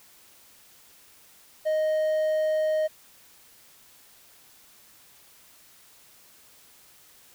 triangle tone, 622.3 Hz, D#5, in tune, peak -20 dBFS, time 1.65-2.88 s, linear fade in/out 20 ms, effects white hiss -55 dBFS RMS until 7.34 s

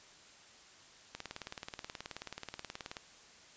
click train, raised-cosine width 0.2 ms, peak -24 dBFS, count 35, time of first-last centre 1.15-2.968 s, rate 18.7 Hz, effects white hiss -58 dBFS RMS until 3.56 s + resampled to 16000 Hz

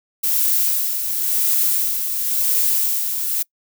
violet noise with tremolo, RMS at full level -17 dBFS, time 0.23-3.43 s, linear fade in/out 10 ms, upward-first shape sine, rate 0.94 Hz, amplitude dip 50%, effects noise-tail reverb RT60 0.1 s tail -25 dB re dry

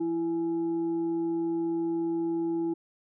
sine tone with frequency modulation, 332.9 Hz, E4, 17 cents sharp, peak -26 dBFS, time 0-2.74 s, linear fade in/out 10 ms, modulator 503 Hz, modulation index 0.28, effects none

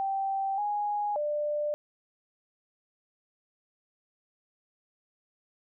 sine tone with pitch steps, 780 / 828 / 594 Hz, G5 / G#5 / D5, -9 / -5 / +20 cents, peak -27 dBFS, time 0-1.74 s, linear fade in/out 0 ms, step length 580 ms, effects none

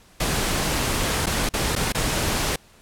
pink noise with dropouts, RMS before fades -23 dBFS, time 0.2-2.56 s, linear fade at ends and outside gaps 5 ms, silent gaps 1.26-1.267 / 1.491-1.537 / 1.754-1.761 / 1.923-1.947 s, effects pink hiss -53 dBFS RMS until 2.81 s + low-pass 12000 Hz 12 dB/octave

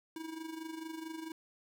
square tone with amplitude modulation, 321.6 Hz, E4, 43 cents flat, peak -39 dBFS, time 0.16-1.32 s, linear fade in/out 2 ms, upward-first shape sine, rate 24.5 Hz, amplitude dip 65%, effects none

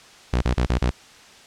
sawtooth tone bursts, 61.5 Hz, B1, 7 cents flat, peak -14 dBFS, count 5, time 0.33-0.907 s, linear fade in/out 5 ms, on 89 ms, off 33 ms, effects white hiss -47 dBFS RMS until 1.46 s + low-pass 6000 Hz 12 dB/octave

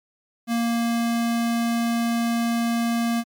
square tone, 233.1 Hz, A#3, in tune, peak -21 dBFS, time 0.47-3.24 s, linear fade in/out 50 ms, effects MP3 96 kbps

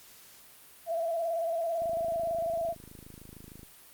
sine tone with vibrato, 668 Hz, E5, 23 cents sharp, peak -28 dBFS, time 0.86-2.75 s, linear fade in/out 50 ms, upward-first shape square, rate 18 Hz, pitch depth 38 cents each way
click train, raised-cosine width 3 ms, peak -35 dBFS, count 49, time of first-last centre 1.82-3.631 s, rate 26.5 Hz
effects white hiss -54 dBFS RMS until 3.93 s + Opus 48 kbps

